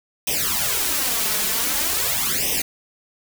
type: noise with flanger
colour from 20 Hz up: white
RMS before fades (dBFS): -22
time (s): 0.27-2.62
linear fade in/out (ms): 5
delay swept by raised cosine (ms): 0.34 to 4.74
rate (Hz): 0.45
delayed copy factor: +1
effects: none